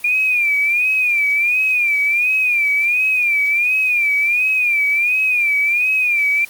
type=tone with vibrato; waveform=sine; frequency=2408 Hz; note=D7; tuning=43 cents sharp; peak=-13 dBFS; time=0.04-6.45 s; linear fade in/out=5 ms; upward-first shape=sine; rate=1.4 Hz; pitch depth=100 cents each way; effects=white hiss -41 dBFS RMS until 6.49 s + Opus 32 kbps